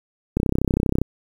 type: click train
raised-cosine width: 3 ms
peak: -6 dBFS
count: 22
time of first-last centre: 0.37-1.016 s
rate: 32.5 Hz
effects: 7-bit